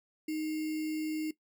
sine tone with sample-and-hold, 311.1 Hz, D#4, in tune, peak -31 dBFS, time 0.28-1.31 s, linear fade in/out 5 ms, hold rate 2450 Hz, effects noise-tail reverb RT60 0.1 s tail -17 dB re dry

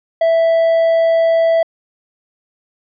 triangle tone, 659.3 Hz, E5, in tune, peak -8 dBFS, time 0.21-1.63 s, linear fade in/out 5 ms, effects resampled to 11025 Hz

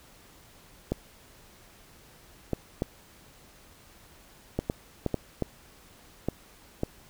clicks, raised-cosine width 2 ms, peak -13 dBFS, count 10, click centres 0.92 / 2.533 / 2.821 / 4.59 / 4.699 / 5.063 / 5.143 / 5.423 / 6.286 / 6.834 s, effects pink hiss -55 dBFS RMS until 7.09 s

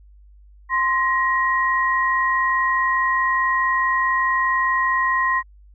sine tone pair together, 1046.5 / 1891.2 Hz, C6 / A#6, 0 / +24 cents, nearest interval minor seventh, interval 1024 cents, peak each -19 / -20 dBFS, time 0.69-5.43 s, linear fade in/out 50 ms, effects added 50 Hz sine -45 dBFS peak until 5.74 s

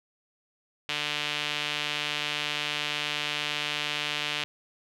sawtooth tone with band-pass filter, 148.5 Hz, D3, 20 cents sharp, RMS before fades -31 dBFS, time 0.89-4.44 s, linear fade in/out 0 ms, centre 3000 Hz, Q 2.3, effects none

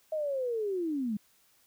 sine linear sweep, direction down, 637 to 199.1 Hz, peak -29 dBFS, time 0.12-1.17 s, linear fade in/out 5 ms, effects white hiss -66 dBFS RMS until 1.66 s

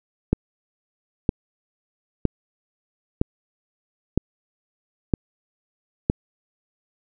click train, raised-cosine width 3 ms, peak -4 dBFS, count 7, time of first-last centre 0.33-6.099 s, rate 1.04 Hz, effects none

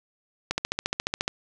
click train, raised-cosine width 0.2 ms, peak -8 dBFS, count 12, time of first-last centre 0.51-1.279 s, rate 14.3 Hz, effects none

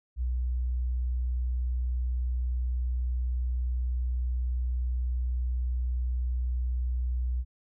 sine tone, 61.74 Hz, B1, in tune, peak -26 dBFS, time 0.16-7.45 s, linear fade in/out 50 ms, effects none

